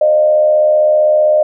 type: tone with frequency modulation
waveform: sine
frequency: 610 Hz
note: D#5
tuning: 34 cents flat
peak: -7 dBFS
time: 0.01-1.43 s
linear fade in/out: 5 ms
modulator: 75.5 Hz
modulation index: 0.4
effects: none